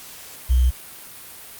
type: tone with sample-and-hold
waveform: sine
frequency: 62.5 Hz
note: B1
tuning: 21 cents sharp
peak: -13 dBFS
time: 0.49-0.71 s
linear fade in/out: 20 ms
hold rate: 3150 Hz
effects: white hiss -40 dBFS RMS until 1.59 s + Opus 48 kbps